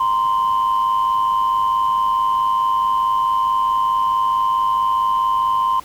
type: tone pair together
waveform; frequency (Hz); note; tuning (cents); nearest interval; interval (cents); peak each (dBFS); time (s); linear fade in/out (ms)
sine; 938.4 / 1043; A#5 / C6; +11 / -6; major second; 183; -20 / -14; 0-5.8; 5
effects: tanh soft clip ceiling -11 dBFS + pink hiss -43 dBFS RMS until 5.84 s